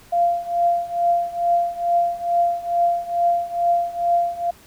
sine tone with tremolo, 692 Hz, F5, 16 cents flat, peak -13 dBFS, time 0.12-4.51 s, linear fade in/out 10 ms, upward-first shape triangle, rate 2.3 Hz, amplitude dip 90%, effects pink hiss -49 dBFS RMS until 4.66 s

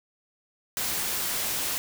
white noise, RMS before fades -29 dBFS, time 0.77-1.78 s, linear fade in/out 0 ms, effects none

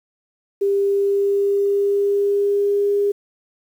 sine tone with pitch glide, 398.3 to 405.5 Hz, G4 to G#4, +28 to -41 cents, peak -15 dBFS, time 0.61-3.12 s, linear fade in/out 10 ms, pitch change +31 cents, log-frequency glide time 0.85-2.96 s, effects 8-bit

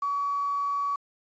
sine tone with quantisation, 1133 Hz, C#6, 37 cents sharp, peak -25 dBFS, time 0.02-0.96 s, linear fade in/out 5 ms, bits 8, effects resampled to 16000 Hz

